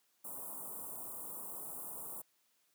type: band-stop noise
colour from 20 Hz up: white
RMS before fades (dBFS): -45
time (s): 0.24-2.22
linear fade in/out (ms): 10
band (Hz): 1200 to 8400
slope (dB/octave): 48
effects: white hiss -75 dBFS RMS until 2.74 s + high-pass 150 Hz 12 dB/octave